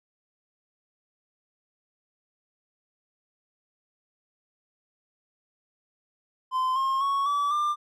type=tone with pitch steps; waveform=triangle; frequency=1031 / 1069.2 / 1108.8 / 1149.9 / 1192.5 Hz; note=C6 / C6 / C#6 / D6 / D6; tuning=-26 / +37 / 0 / -37 / +26 cents; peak=-21 dBFS; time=6.51-7.76 s; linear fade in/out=50 ms; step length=250 ms; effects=none